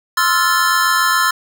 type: chord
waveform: square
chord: F major seventh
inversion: second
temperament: just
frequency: 1047.7 / 1309.6 / 1396.9 / 1746.1 Hz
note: C6 / E6 / F6 / A6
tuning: +2 / -12 / 0 / -14 cents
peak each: -19 dBFS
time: 0.17-1.31 s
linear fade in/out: 5 ms
effects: none